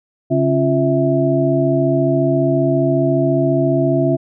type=tone cluster; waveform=sine; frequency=139.7 / 273.5 / 348.1 / 654 Hz; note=C#3 / C#4 / F4 / E5; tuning=+14 / -23 / -6 / -14 cents; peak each=-18 dBFS; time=0.3-4.17 s; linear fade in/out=20 ms; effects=none